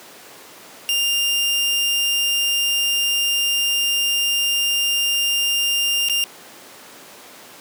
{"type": "tone with dropouts", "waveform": "sawtooth", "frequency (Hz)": 2800, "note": "F7", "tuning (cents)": 4, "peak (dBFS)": -14, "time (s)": [0.89, 6.24], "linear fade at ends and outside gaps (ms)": 0, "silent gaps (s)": [6.086, 6.097], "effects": ["pink hiss -41 dBFS RMS until 7.6 s", "high-pass 300 Hz 12 dB/octave"]}